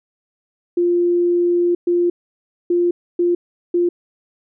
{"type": "tone bursts at uneven times", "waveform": "sine", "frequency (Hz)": 349.2, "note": "F4", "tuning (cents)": 0, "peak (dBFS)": -13, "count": 5, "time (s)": [[0.77, 1.75], [1.87, 2.1], [2.7, 2.91], [3.19, 3.35], [3.74, 3.89]], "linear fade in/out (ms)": 5, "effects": []}